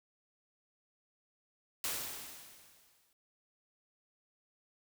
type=noise with exponential decay; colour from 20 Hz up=white; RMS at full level=-35 dBFS; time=1.84-3.13 s; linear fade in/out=1 ms; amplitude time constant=280 ms; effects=none